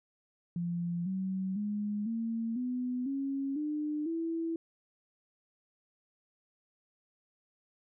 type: tone with pitch steps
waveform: sine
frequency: 172.6 / 189.31 / 207.6 / 227.7 / 249.8 / 274 / 300.5 / 329.6 Hz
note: F3 / F#3 / G#3 / A#3 / B3 / C#4 / D4 / E4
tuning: -20 / +40 / 0 / -40 / +20 / -20 / +40 / 0 cents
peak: -31 dBFS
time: 0.56-4.56 s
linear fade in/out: 2 ms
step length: 500 ms
effects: none